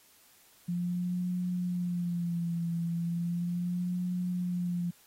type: tone with vibrato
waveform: sine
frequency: 174.2 Hz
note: F3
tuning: 4 cents flat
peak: -29 dBFS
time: 0.68-4.91 s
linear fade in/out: 10 ms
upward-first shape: sine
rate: 0.36 Hz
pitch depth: 54 cents each way
effects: white hiss -61 dBFS RMS until 5.06 s + AAC 48 kbps